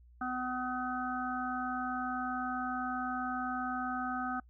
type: harmonic tone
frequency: 252.3 Hz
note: B3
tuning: 37 cents sharp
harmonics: 1 / 3 / 5 / 6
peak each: -38 / -38 / -38 / -41 dBFS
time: 0.21-4.4 s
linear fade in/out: 5 ms
effects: noise-tail reverb RT60 0.1 s tail -25 dB re dry + added 60 Hz sine -56 dBFS peak until 4.49 s